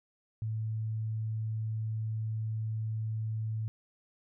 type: tone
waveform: sine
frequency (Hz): 110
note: A2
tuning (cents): 0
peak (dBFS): -31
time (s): 0.42-3.68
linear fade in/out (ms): 0
effects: none